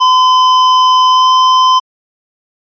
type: tone with pitch glide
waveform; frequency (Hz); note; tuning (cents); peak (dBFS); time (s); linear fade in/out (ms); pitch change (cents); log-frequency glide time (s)
square; 1020 to 1027.1; C6 to C6; -44 to -32; -6; 0-1.8; 20; +12; 1.09-1.29
effects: resampled to 11025 Hz